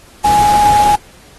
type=tone in noise; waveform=sine; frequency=832 Hz; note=G#5; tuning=3 cents sharp; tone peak=-7 dBFS; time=0.24-0.96 s; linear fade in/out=10 ms; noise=pink; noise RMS=-21 dBFS; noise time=0.24-0.96 s; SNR=+11 dB; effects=pink hiss -43 dBFS RMS until 1.38 s + AAC 32 kbps